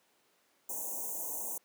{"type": "band-stop noise", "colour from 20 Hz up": "white", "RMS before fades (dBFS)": -38, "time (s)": [0.69, 1.58], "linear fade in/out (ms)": 5, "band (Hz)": [1000, 6100], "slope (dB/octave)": 96, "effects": ["pink hiss -70 dBFS RMS until 1.64 s", "high-pass 300 Hz 12 dB/octave"]}